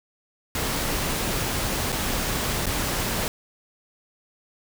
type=noise with dropouts; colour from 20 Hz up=pink; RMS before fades=-26 dBFS; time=0.55-3.28 s; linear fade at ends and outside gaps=1 ms; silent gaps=1.92-1.925 / 2.658-2.666 s; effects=none